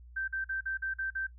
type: tone bursts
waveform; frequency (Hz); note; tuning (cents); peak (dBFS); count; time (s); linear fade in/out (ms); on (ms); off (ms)
sine; 1560; G6; -9; -31; 7; 0.16-1.27; 10; 120; 45
effects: noise-tail reverb RT60 0.1 s tail -17 dB re dry + added 60 Hz sine -49 dBFS peak until 1.38 s